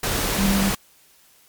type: tone in noise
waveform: sine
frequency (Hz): 196.2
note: G3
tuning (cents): +2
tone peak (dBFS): -18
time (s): 0.38-0.7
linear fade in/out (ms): 5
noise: pink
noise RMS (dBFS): -23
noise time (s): 0.03-0.75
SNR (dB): +2
effects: white hiss -55 dBFS RMS until 1.48 s + MP3 96 kbps